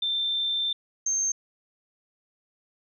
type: tone pair in turn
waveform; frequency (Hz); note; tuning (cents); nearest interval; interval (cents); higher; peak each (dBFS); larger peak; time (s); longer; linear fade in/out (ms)
sine; 3568 / 6352; A7 / G8; +23 / +22; minor seventh; 999; second; -24 / -23; second; 0.02-0.73 / 1.06-1.32; first; 5
effects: none